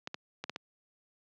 clicks, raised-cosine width 0.2 ms, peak -19 dBFS, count 5, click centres 0.074 / 0.144 / 0.44 / 0.496 / 0.561 s, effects high-pass 150 Hz 12 dB/octave + low-pass 5000 Hz 12 dB/octave

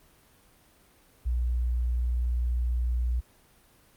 sine tone, 60.4 Hz, B1, 38 cents flat, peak -24 dBFS, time 1.25-3.21 s, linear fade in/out 20 ms, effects pink hiss -60 dBFS RMS until 3.96 s + Opus 32 kbps

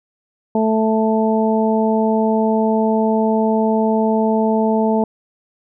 harmonic tone, 220 Hz, A3, in tune, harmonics 1 / 2 / 3 / 4, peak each -16 / -19 / -21 / -22 dBFS, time 0.55-5.04 s, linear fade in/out 2 ms, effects none

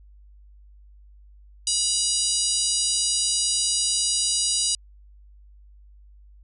harmonic tone with a mistuned harmonic, 969 Hz, B5, 33 cents flat, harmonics 3 / 4 / 5 / 6 / 7 / 8 / 9 / 10, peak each -32 / -30 / -26 / -31 / -29 / -30 / -29 / -30 dBFS, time 1.67-4.75 s, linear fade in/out 2 ms, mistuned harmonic 8, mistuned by +57 cents, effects added 50 Hz sine -47 dBFS peak until 6.43 s

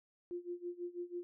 sine tone with tremolo, 351.3 Hz, F4, 10 cents sharp, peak -37 dBFS, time 0.31-1.23 s, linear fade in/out 0 ms, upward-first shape sine, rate 6.1 Hz, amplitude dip 90%, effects none

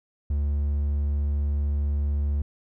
triangle tone, 72.2 Hz, D2, 29 cents flat, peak -20 dBFS, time 0.3-2.42 s, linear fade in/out 5 ms, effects none

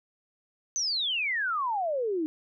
sine exponential sweep, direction down, 6290 to 300.4 Hz, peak -26 dBFS, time 0.76-2.26 s, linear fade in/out 0 ms, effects none

